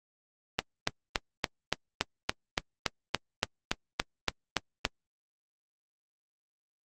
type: click train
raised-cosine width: 0.2 ms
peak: -7 dBFS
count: 16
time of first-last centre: 0.59-4.851 s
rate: 3.52 Hz
effects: Opus 32 kbps